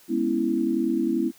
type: chord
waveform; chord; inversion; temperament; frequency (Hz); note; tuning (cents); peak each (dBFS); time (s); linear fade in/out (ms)
sine; C# minor seventh; second; equal; 207.7 / 246.9 / 277.2 / 329.6; G#3 / B3 / C#4 / E4; 0 / 0 / 0 / 0; -30 / -26 / -29 / -24; 0.08-1.32; 50
effects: white hiss -54 dBFS RMS until 1.38 s